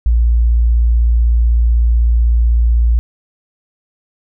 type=tone; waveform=sine; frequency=58 Hz; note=A#1; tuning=8 cents flat; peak=-8 dBFS; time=0.06-2.99 s; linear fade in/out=0 ms; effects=none